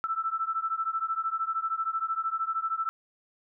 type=beating tone pair; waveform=sine; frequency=1318.5 / 1331.5 Hz; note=E6 / E6; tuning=0 / +17 cents; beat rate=13 Hz; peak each=-30 / -31 dBFS; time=0.04-2.89 s; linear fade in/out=0 ms; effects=none